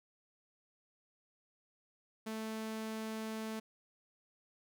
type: tone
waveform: sawtooth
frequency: 220 Hz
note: A3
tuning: in tune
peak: -35 dBFS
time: 2.26-3.6 s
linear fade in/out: 10 ms
effects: none